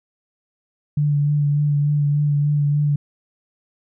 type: tone with vibrato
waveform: sine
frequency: 146.1 Hz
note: D3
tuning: 9 cents flat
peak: -15 dBFS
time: 0.97-2.96 s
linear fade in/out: 5 ms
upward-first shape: sine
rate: 3.4 Hz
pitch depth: 21 cents each way
effects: none